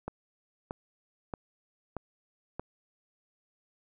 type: click train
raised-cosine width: 1 ms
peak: -21 dBFS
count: 5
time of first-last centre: 0.08-2.596 s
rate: 1.59 Hz
effects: none